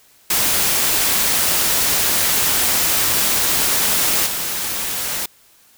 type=noise with level steps; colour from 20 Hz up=white; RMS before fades=-17 / -23 dBFS; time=0.3-5.26 s; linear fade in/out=5 ms; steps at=4.26 s; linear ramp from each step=10 ms; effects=white hiss -52 dBFS RMS until 5.77 s